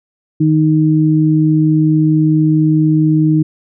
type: tone pair together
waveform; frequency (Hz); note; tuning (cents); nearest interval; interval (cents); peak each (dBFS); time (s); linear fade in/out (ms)
sine; 155.56 / 311.1; D#3 / D#4; 0 / 0; octave; 1200; -11; 0.4-3.43; 10
effects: none